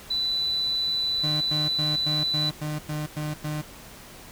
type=tone; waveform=sine; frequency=3982 Hz; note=B7; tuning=14 cents sharp; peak=-23 dBFS; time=0.1-2.5 s; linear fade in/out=10 ms
type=tone bursts; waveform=35% pulse; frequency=151.4 Hz; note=D#3; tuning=47 cents flat; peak=-26 dBFS; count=9; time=1.23-3.618 s; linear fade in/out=10 ms; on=180 ms; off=96 ms
effects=pink hiss -45 dBFS RMS until 4.31 s